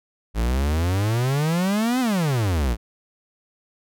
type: exponential two-way sweep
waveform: 45% pulse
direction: up then down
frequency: 53 to 263.2 to 53 Hz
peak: -19 dBFS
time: 0.34-2.77 s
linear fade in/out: 50 ms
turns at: 2 s
effects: none